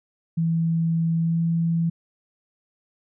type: tone with pitch glide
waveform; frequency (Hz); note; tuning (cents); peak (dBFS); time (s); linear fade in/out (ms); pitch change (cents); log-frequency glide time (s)
sine; 164.81 to 166.53; E3 to E3; 0 to +18; -19; 0.37-1.9; 10; +18; 1.19-1.41
effects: none